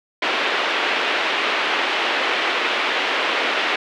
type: band-pass noise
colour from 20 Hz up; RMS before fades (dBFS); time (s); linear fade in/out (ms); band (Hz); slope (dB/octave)
white; -21; 0.22-3.76; 5; 310 to 3100; 24
effects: none

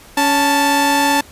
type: tone pair together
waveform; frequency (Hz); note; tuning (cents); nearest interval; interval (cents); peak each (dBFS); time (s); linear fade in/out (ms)
sawtooth; 280.6 / 880; C#4 / A5; +21 / 0; octave + minor sixth; 1979; -13 / -10; 0.17-1.21; 5
effects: pink hiss -42 dBFS RMS until 1.31 s + resampled to 32000 Hz

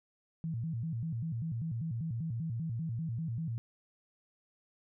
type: tone with vibrato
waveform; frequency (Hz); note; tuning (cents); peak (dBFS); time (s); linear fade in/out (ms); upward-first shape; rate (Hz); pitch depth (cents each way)
sine; 137.3; C#3; -16; -33; 0.44-3.58; 0; square; 5.1; 300
effects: none

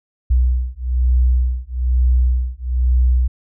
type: beating tone pair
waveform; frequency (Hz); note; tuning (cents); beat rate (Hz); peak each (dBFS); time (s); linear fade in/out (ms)
sine; 61.74 / 62.84; B1 / B1; 0 / +31; 1.1; -16; 0.3-3.28; 10
effects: none

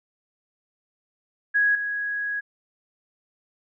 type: tone with level steps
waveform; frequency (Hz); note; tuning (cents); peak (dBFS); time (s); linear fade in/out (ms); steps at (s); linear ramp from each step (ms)
sine; 1661.2; G#6; 0; -17 / -25; 1.54-2.41; 20; 1.75; 2
effects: none

